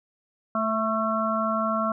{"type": "harmonic tone with a mistuned harmonic", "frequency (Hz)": 220, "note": "A3", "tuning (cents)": 0, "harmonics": [1, 3, 5, 6], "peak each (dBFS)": [-28, -28, -28, -28], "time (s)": [0.55, 1.92], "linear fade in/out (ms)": 2, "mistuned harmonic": 6, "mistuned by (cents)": 31, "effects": []}